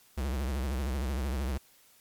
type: tone with vibrato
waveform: square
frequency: 66.9 Hz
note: C2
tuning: 39 cents sharp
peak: -30 dBFS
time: 0.17-1.58 s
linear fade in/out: 10 ms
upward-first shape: triangle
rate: 13 Hz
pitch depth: 200 cents each way
effects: white hiss -61 dBFS RMS until 2 s + MP3 96 kbps